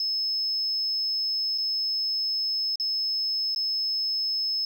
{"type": "tone with dropouts", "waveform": "sine", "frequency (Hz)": 5200, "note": "E8", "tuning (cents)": -24, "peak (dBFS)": -23, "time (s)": [0, 4.65], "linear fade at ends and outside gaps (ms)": 2, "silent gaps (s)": [[1.578, 1.582], [2.757, 2.798], [3.548, 3.56]], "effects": ["tanh soft clip ceiling -21 dBFS", "10-bit"]}